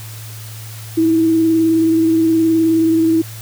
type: tone with vibrato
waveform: sine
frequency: 324.7 Hz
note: E4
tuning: 26 cents flat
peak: -10 dBFS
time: 0.97-3.22 s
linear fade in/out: 10 ms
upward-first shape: triangle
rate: 19 Hz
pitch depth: 27 cents each way
effects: added 110 Hz sine -30 dBFS peak until 3.41 s + white hiss -36 dBFS RMS until 3.41 s